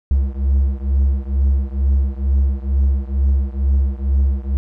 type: beating tone pair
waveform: triangle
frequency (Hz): 67 / 69.2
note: C2 / C#2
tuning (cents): +42 / -2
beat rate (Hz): 2.2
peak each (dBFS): -14 / -16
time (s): 0.11-4.57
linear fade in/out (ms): 0
effects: none